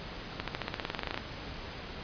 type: accelerating click train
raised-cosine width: 0.3 ms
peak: -16 dBFS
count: 16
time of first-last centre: 0.4-1.176 s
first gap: 77 ms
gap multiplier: 0.94
effects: pink hiss -42 dBFS RMS until 2.03 s + resampled to 11025 Hz